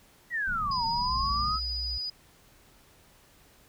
sine exponential two-way sweep, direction down then up, 1975.5 to 900 to 1306 Hz, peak -27 dBFS, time 0.3-1.6 s, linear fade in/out 50 ms, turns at 0.85 s
pink low-pass noise, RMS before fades -39 dBFS, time 0.47-1.56 s, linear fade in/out 2 ms, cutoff 240 Hz, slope 96 dB/octave
sine tone, 4943 Hz, D#8, 12 cents flat, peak -31 dBFS, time 0.71-2.1 s, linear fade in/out 5 ms
sine tone with pitch glide, 61.6 to 62.14 Hz, B1 to B1, -4 to +11 cents, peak -34 dBFS, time 1.09-1.98 s, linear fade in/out 5 ms, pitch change +15 cents, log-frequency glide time 1.7-1.84 s
effects pink hiss -59 dBFS RMS until 3.68 s

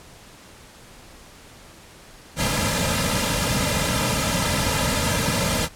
pink noise with comb filter, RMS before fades -22 dBFS, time 2.36-5.69 s, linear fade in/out 50 ms, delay 2.7 ms, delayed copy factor -0.8, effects pink hiss -46 dBFS RMS until 5.75 s + low-pass 11000 Hz 12 dB/octave

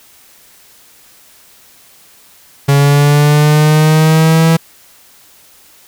45% pulse linear sweep, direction up, 140 to 164.2 Hz, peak -6 dBFS, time 2.68-4.57 s, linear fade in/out 10 ms, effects white hiss -44 dBFS RMS until 5.87 s

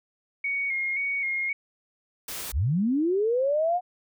sine tone with vibrato, 2188 Hz, C#7, 23 cents flat, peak -25 dBFS, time 0.44-1.53 s, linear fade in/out 5 ms, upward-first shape square, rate 1.9 Hz, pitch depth 37 cents each way
white noise, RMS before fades -35 dBFS, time 2.28-2.52 s, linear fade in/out 5 ms
sine linear sweep, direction up, 46.27 to 734 Hz, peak -21 dBFS, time 2.52-3.81 s, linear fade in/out 50 ms
effects none

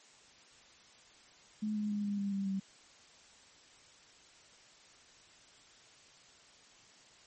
sine tone with pitch steps, 213.3 / 209.9 / 206.5 / 203.2 / 199.94 / 196.73 / 193.57 Hz, G#3 / G#3 / G#3 / G#3 / G3 / G3 / G3, +46 / +19 / -10 / -38 / +34 / +6 / -22 cents, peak -32 dBFS, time 1.62-2.6 s, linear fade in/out 10 ms, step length 140 ms, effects white hiss -60 dBFS RMS until 7.26 s + MP3 32 kbps

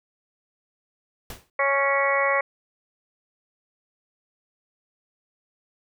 pink noise with exponential decay, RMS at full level -34 dBFS, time 1.3-1.5 s, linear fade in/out 2 ms, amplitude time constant 43 ms
harmonic tone, 277.2 Hz, C#4, in tune, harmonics 2 / 3 / 4 / 5 / 6 / 7 / 8, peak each -24 / -31 / -25 / -33 / -36 / -25 / -27 dBFS, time 1.59-2.41 s, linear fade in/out 5 ms
effects none

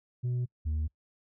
sine tone pair in turn, 123.47 / 77.29 Hz, B2 / D#2, 0 / -11 cents, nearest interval minor sixth, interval 811 cents, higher first, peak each -25 dBFS, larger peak neither, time 0.23-0.46 / 0.65-0.88 s, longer neither, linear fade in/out 20 ms, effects noise-tail reverb RT60 0.1 s tail -26 dB re dry + tanh soft clip ceiling -27 dBFS

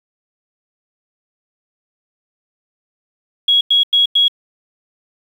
sine tone bursts, 3322 Hz, G#7, in tune, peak -9 dBFS, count 4, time 3.48-4.282 s, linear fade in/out 5 ms, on 130 ms, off 94 ms, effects 7-bit

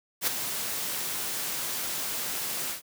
white noise with ADSR envelope, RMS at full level -24 dBFS, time 0.21-2.82 s, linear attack 61 ms, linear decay 12 ms, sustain -8 dB, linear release 120 ms, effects high-pass 100 Hz 12 dB/octave

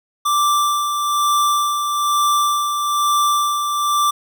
square tone with tremolo, 1174.7 Hz, D6, in tune, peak -14 dBFS, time 0.25-4.11 s, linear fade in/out 10 ms, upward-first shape sine, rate 1.1 Hz, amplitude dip 45%, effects none

